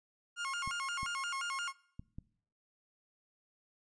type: tone with vibrato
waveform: 30% pulse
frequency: 1236 Hz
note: D#6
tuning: 12 cents flat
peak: -33 dBFS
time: 0.36-1.73 s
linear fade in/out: 50 ms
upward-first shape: square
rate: 5.7 Hz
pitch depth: 230 cents each way
type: clicks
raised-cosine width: 5 ms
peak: -32 dBFS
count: 4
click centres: 0.676 / 1.031 / 1.995 / 2.185 s
effects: noise-tail reverb RT60 0.6 s tail -21 dB re dry + resampled to 22050 Hz